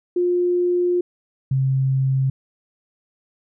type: tone pair in turn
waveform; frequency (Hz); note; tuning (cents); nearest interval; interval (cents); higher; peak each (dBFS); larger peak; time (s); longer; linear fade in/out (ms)
sine; 354.7 / 133.36; F4 / C3; +27 / +33; octave + perfect fourth; 1694; first; -16; neither; 0.16-1.01 / 1.51-2.3; first; 5
effects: none

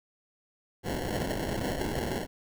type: noise with sample-and-hold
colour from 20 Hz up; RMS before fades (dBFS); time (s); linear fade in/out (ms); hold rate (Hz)
white; -32; 0.83-2.27; 50; 1225
effects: none

